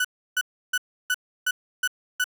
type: tone bursts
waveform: 35% pulse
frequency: 1487 Hz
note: F#6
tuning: 8 cents sharp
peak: -19 dBFS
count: 7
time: 0-2.242 s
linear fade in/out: 5 ms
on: 46 ms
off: 320 ms
effects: none

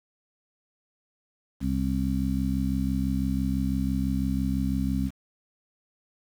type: harmonic tone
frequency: 66 Hz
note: C2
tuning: 16 cents sharp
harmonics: 1 / 2 / 3 / 4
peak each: -29 / -32 / -28 / -29 dBFS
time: 1.6-5.11 s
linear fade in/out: 50 ms
effects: 8-bit

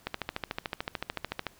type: click train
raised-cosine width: 0.3 ms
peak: -15 dBFS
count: 20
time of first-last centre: 0.07-1.467 s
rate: 13.6 Hz
effects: pink hiss -59 dBFS RMS until 1.59 s

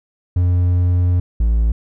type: tone pair in turn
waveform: triangle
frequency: 89 / 56.07 Hz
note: F2 / A1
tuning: +33 / +33 cents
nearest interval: minor sixth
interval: 800 cents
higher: first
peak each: -10 dBFS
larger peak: neither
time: 0.36-1.2 / 1.4-1.72 s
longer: first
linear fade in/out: 5 ms
effects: none

